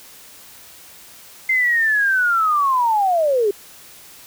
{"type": "linear sweep", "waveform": "sine", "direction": "down", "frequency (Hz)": [2093, 387.5], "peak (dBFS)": -14, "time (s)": [1.49, 3.51], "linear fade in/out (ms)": 5, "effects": ["white hiss -43 dBFS RMS until 4.26 s"]}